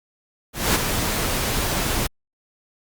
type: noise with ADSR envelope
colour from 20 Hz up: pink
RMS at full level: -17 dBFS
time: 0.53-2.07 s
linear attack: 220 ms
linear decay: 16 ms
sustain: -6 dB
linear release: 8 ms
effects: Opus 48 kbps